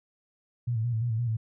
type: tone with vibrato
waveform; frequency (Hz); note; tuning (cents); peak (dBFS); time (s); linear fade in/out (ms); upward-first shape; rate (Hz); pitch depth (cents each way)
sine; 115.7; A#2; -13; -25; 0.67-1.37; 10; square; 5.8; 71
effects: none